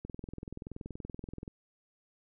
click train, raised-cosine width 3 ms, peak -28 dBFS, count 31, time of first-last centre 0.05-1.479 s, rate 21 Hz, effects none

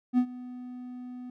triangle tone with ADSR envelope, 248.9 Hz, B3, 14 cents sharp, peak -16 dBFS, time 0.13-1.3 s, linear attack 49 ms, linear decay 77 ms, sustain -20 dB, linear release 3 ms, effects none

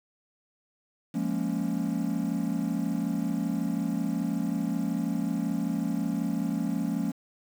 triangle chord, Bb minor seventh, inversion second, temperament equal, 174.61 / 207.7 / 233.1 / 277.2 Hz, F3 / Ab3 / Bb3 / Db4, 0 / 0 / 0 / 0 cents, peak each -30 dBFS, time 1.14-7.12 s, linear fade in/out 10 ms, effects 8-bit

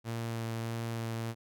sawtooth tone with vibrato, 114.7 Hz, A#2, 28 cents flat, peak -30 dBFS, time 0.04-1.35 s, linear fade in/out 50 ms, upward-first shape sine, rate 1.6 Hz, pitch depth 12 cents each way, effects none

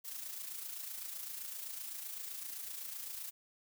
blue noise with amplitude modulation, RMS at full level -42 dBFS, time 0.04-3.31 s, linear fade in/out 20 ms, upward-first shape sine, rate 27.8 Hz, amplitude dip 50%, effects none

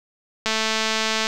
click train, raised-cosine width 0.2 ms, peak -5 dBFS, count 179, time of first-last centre 0.46-1.269 s, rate 220 Hz, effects none

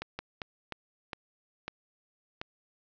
slowing click train, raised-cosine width 0.3 ms, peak -20 dBFS, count 7, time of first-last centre 0.02-2.415 s, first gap 170 ms, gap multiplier 1.34, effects resampled to 16000 Hz + 10-bit

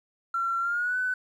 triangle tone with pitch glide, 1362 to 1502.5 Hz, F6 to F#6, -44 to +26 cents, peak -21 dBFS, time 0.34-1.14 s, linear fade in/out 5 ms, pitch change +170 cents, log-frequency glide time 0.6-0.97 s, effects tanh soft clip ceiling -23 dBFS

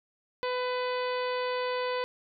harmonic tone, 500 Hz, B4, 21 cents sharp, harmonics 1 / 2 / 3 / 4 / 5 / 6 / 7 / 8 / 9, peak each -30 / -34 / -41 / -41 / -43 / -46 / -46 / -49 / -47 dBFS, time 0.43-2.04 s, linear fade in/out 0 ms, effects none

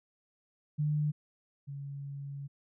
sine tone pair in turn, 149.7 / 140.33 Hz, D3 / C#3, +33 / +22 cents, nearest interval minor second, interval 111 cents, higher first, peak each -27 / -38 dBFS, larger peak first, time 0.78-1.12 / 1.67-2.48 s, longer second, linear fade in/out 20 ms, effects none

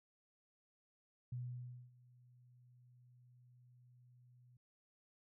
sine tone with ADSR envelope, 123.47 Hz, B2, in tune, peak -40 dBFS, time 1.32-4.57 s, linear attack 5 ms, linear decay 580 ms, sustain -23 dB, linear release 4 ms, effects none

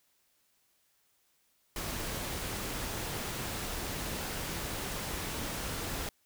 pink noise, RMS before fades -37 dBFS, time 1.76-6.09 s, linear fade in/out 2 ms, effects white hiss -72 dBFS RMS until 6.25 s

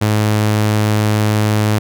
sawtooth tone, 106.4 Hz, G#2, 42 cents sharp, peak -8 dBFS, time 0.01-1.79 s, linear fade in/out 10 ms, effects none

